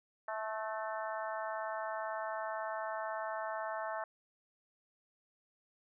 harmonic tone with a mistuned harmonic, 218 Hz, A3, 16 cents flat, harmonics 3 / 4 / 5 / 6 / 7 / 8, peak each -40 / -42 / -44 / -46 / -47 / -48 dBFS, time 0.28-4.04 s, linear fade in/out 2 ms, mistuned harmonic 8, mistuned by +37 cents, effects none

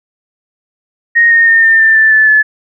sine tone with pitch steps, 1864.7 / 1844.3 / 1824.2 / 1804.3 / 1784.6 / 1765.1 / 1745.9 / 1726.8 Hz, A#6 / A#6 / A#6 / A6 / A6 / A6 / A6 / A6, 0 / -19 / -38 / +43 / +24 / +5 / -14 / -33 cents, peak -4 dBFS, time 1.15-2.43 s, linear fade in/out 20 ms, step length 160 ms, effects none

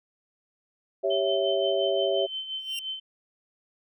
sine chord, C# diminished, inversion second, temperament equal, 392 / 554.4 / 659.3 Hz, G4 / C#5 / E5, 0 / 0 / 0 cents, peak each -27 dBFS, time 1.03-2.27 s, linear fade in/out 20 ms
sine tone with tremolo, 3079 Hz, G7, 32 cents flat, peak -29 dBFS, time 1.1-3 s, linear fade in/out 10 ms, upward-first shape sine, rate 5.7 Hz, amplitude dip 60%
sawtooth tone with exponential growth, 2794 Hz, F7, in tune, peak -26 dBFS, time 2.58-2.79 s, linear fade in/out 1 ms, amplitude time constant 45 ms
effects none

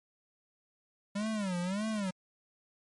square tone with vibrato, 196.6 Hz, G3, 5 cents sharp, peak -32 dBFS, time 1.15-2.11 s, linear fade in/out 10 ms, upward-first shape sine, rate 1.7 Hz, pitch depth 200 cents each way, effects MP3 48 kbps

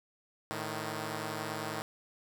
5% pulse tone pair together, 110 / 155.56 Hz, A2 / D#3, 0 / 0 cents, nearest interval tritone, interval 600 cents, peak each -27 dBFS, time 0.51-1.82 s, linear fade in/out 0 ms, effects none

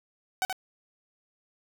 sawtooth tone with echo, 754 Hz, F#5, 32 cents sharp, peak -21 dBFS, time 0.42-0.45 s, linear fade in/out 0 ms, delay 77 ms, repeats 1, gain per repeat -5 dB, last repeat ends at 0.527 s, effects none

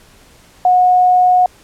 sine tone, 728 Hz, F#5, 28 cents flat, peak -7 dBFS, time 0.65-1.46 s, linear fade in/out 2 ms, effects pink hiss -46 dBFS RMS until 1.63 s + low-pass 12000 Hz 12 dB/octave

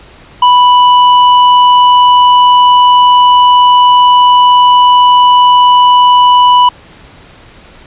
triangle tone with tanh clipping, 987.8 Hz, B5, in tune, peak -4 dBFS, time 0.42-6.69 s, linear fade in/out 5 ms, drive 16 dB, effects pink hiss -37 dBFS RMS until 7.86 s + resampled to 8000 Hz

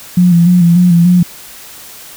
sine tone with vibrato, 174.6 Hz, F3, in tune, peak -4 dBFS, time 0.17-1.23 s, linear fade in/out 5 ms, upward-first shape square, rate 3.4 Hz, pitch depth 42 cents each way, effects white hiss -33 dBFS RMS until 2.16 s

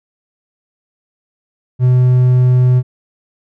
triangle tone, 126 Hz, B2, 35 cents sharp, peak -5 dBFS, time 1.79-2.83 s, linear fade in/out 50 ms, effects none

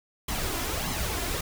pink noise with flanger, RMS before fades -30 dBFS, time 0.28-1.41 s, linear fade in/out 5 ms, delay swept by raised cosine 0.95 to 2.95 ms, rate 1.6 Hz, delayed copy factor +0.55, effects none

